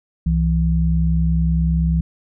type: tone pair together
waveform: sine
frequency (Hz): 65.4 / 164.81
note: C2 / E3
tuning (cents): 0 / 0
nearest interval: octave + major third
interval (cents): 1600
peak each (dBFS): -17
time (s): 0.26-2.01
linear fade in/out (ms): 5
effects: none